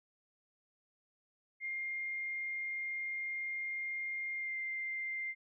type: tone with pitch glide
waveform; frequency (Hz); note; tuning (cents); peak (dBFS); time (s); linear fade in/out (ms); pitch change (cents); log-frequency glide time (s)
sine; 2117 to 2095; C7 to C7; +20 to +2; -36; 1.6-5.35; 50; -18; 4.35-4.58
effects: none